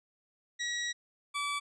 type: tone pair in turn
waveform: 20% pulse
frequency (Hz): 1915 / 1151.7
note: A#6 / D6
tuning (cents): +46 / -34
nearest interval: major sixth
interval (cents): 880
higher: first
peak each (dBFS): -27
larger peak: neither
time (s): 0.59-0.93 / 1.34-1.6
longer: first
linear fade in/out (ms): 20
effects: resampled to 22050 Hz